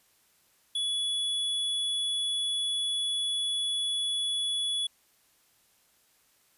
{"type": "tone", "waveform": "square", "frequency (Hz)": 3400, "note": "G#7", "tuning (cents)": 40, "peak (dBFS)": -28, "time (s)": [0.75, 4.87], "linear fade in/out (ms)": 5, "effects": ["white hiss -66 dBFS RMS until 6.57 s", "resampled to 32000 Hz"]}